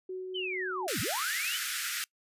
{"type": "tone with tremolo", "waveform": "sine", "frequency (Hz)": 371.7, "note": "F#4", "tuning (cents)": 8, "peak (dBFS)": -34, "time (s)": [0.09, 0.87], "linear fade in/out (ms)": 5, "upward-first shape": "triangle", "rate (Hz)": 4.2, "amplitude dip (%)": 25}
{"type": "linear two-way sweep", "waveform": "sine", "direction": "down then up", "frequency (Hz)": [3136, 83.5, 3136], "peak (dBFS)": -33, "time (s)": [0.34, 1.58], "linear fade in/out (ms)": 20, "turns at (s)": 1}
{"type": "high-pass noise", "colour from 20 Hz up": "pink", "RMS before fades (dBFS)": -34, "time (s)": [0.88, 2.04], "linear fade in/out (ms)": 0, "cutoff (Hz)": 1300, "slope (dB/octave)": 96}
{"effects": ["noise-tail reverb RT60 0.1 s tail -24 dB re dry", "resampled to 32000 Hz"]}